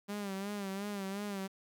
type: tone with vibrato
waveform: sawtooth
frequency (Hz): 199.3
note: G3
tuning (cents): +29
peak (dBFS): -33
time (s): 0.08-1.48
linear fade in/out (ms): 20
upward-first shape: sine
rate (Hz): 2.8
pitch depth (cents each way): 67
effects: 11-bit